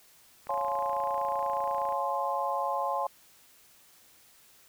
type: click train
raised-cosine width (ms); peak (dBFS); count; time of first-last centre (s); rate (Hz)
0.5; -31; 42; 0.47-1.924; 28.2
type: chord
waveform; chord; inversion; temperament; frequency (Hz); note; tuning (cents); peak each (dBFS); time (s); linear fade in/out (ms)
sine; Db major seventh; none; equal with one note detuned; 554.4 / 698.5 / 850 / 1046.5; Db5 / F5 / Ab5 / C6; 0 / 0 / +40 / 0; -34 / -35 / -32 / -32; 0.49-3.07; 5
effects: white hiss -59 dBFS RMS until 4.68 s